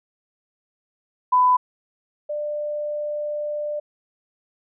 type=tone pair in turn; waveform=sine; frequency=1000 / 594.6 Hz; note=B5 / D5; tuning=+21 / +21 cents; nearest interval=major sixth; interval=900 cents; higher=first; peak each=-13 / -24 dBFS; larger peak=first; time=1.32-1.57 / 2.29-3.8 s; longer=second; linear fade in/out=10 ms; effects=none